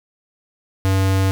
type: tone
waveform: square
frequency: 96 Hz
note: G2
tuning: 36 cents flat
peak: -15 dBFS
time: 0.85-1.31 s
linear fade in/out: 0 ms
effects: none